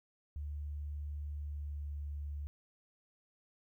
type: tone with pitch glide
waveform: sine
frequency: 73.42 to 72.74 Hz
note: D2 to D2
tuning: 0 to -16 cents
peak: -38 dBFS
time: 0.36-2.47 s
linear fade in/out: 0 ms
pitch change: -16 cents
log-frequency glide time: 1.38-1.9 s
effects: 13-bit